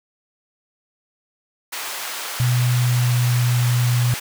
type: high-pass noise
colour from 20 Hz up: pink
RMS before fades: -29 dBFS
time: 1.72-4.2 s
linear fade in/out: 10 ms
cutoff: 910 Hz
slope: 12 dB/octave
type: tone with pitch glide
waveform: sine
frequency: 123.47 to 122.19 Hz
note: B2 to B2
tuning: 0 to -18 cents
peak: -15 dBFS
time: 2.4-4.14 s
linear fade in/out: 0 ms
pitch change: -18 cents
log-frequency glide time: 2.8-3.56 s
effects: none